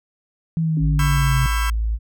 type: linear sweep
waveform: sine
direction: down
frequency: 164.81 to 129.5 Hz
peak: -17 dBFS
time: 0.57-1.46 s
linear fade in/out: 0 ms
type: tone with exponential decay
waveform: sine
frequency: 277.2 Hz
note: C#4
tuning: in tune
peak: -25 dBFS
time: 0.77-1.97 s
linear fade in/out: 2 ms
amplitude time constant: 260 ms
type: tone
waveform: sine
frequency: 55 Hz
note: A1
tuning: in tune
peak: -18 dBFS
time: 0.79-1.99 s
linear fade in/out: 50 ms
type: chord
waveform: 30% pulse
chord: C# half-diminished seventh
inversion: third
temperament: just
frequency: 997.9 / 1108.7 / 1330.5 / 1596.6 Hz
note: B5 / C#6 / E6 / G6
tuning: +18 / 0 / +16 / +31 cents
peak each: -27 / -28 / -26 / -26 dBFS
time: 0.99-1.7 s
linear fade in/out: 2 ms
effects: none